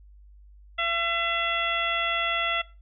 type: harmonic tone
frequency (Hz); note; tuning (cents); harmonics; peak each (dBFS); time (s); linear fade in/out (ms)
675; E5; +41; 1 / 2 / 3 / 4 / 5; -33 / -29 / -29 / -31 / -31; 0.78-2.62; 10
effects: noise-tail reverb RT60 0.3 s tail -19 dB re dry + added 50 Hz sine -48 dBFS peak until 2.81 s